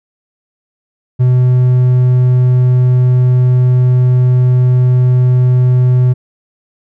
triangle tone, 125.8 Hz, B2, 32 cents sharp, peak -4 dBFS, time 1.19-6.14 s, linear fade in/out 20 ms, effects none

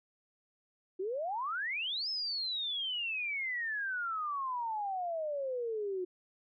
sine exponential two-way sweep, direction up then down, 357.1 to 5280 to 357.1 Hz, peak -33 dBFS, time 0.99-6.05 s, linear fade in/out 10 ms, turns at 2.09 s, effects none

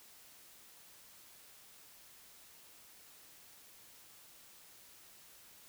silence, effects white hiss -59 dBFS RMS until 5.68 s

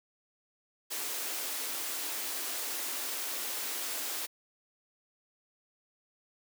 white high-pass noise, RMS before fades -36 dBFS, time 0.9-4.27 s, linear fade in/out 20 ms, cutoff 250 Hz, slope 96 dB/octave, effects none

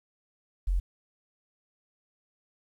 sine tone, 44.58 Hz, F1, 36 cents sharp, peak -23 dBFS, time 0.67-0.8 s, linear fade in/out 10 ms, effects 10-bit

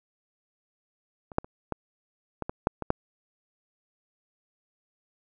clicks, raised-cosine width 1 ms, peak -28 / -8 / -30 / -15 / -17 / -17 / -7 / -18 / -8 dBFS, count 9, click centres 1.318 / 1.384 / 1.445 / 1.723 / 2.423 / 2.495 / 2.671 / 2.823 / 2.904 s, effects none

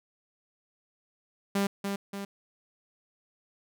sawtooth tone with echo, 198.9 Hz, G3, 25 cents sharp, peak -21 dBFS, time 1.55-1.67 s, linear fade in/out 5 ms, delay 290 ms, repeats 2, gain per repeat -5 dB, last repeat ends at 2.25 s, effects none

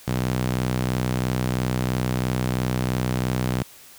sawtooth tone with high-pass filter, 63 Hz, B1, 35 cents sharp, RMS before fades -24 dBFS, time 0.07-3.63 s, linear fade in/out 10 ms, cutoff 130 Hz, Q 1.5, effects white hiss -47 dBFS RMS until 3.98 s

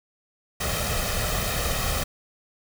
pink noise with comb filter, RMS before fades -26 dBFS, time 0.6-2.04 s, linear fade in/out 10 ms, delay 1.6 ms, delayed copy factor +0.65, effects none

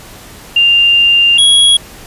sine / square tone pair in turn, 2794 / 3323 Hz, F7 / G#7, 0 / 0 cents, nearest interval minor third, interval 300 cents, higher second, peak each -5 dBFS, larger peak neither, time 0.56-1.38 / 1.38-1.77 s, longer first, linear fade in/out 5 ms, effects pink hiss -34 dBFS RMS until 2.06 s + resampled to 32000 Hz

